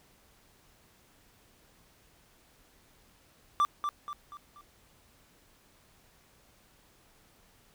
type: tone with echo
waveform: triangle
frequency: 1174.7 Hz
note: D6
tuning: in tune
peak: -20 dBFS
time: 3.6-3.65 s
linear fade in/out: 0 ms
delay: 240 ms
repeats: 4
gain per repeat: -7 dB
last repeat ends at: 4.61 s
effects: pink hiss -63 dBFS RMS until 7.74 s